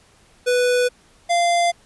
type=tone pair in turn; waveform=square; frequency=493.9 / 691.8 Hz; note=B4 / F5; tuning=0 / -17 cents; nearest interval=tritone; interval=583 cents; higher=second; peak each=-16 dBFS; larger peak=neither; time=0.46-0.89 / 1.29-1.72 s; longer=neither; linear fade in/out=20 ms; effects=pink hiss -54 dBFS RMS until 1.85 s + resampled to 24000 Hz